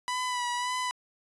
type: tone with vibrato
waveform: sawtooth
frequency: 987.8 Hz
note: B5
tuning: in tune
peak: -25 dBFS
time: 0.08-0.91 s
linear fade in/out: 0 ms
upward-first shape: sine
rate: 1.8 Hz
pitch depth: 33 cents each way
effects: resampled to 24000 Hz